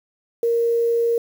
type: tone with quantisation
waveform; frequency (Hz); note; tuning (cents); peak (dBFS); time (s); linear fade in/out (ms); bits
sine; 466.2; A#4; 0; -16; 0.43-1.18; 2; 7
effects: none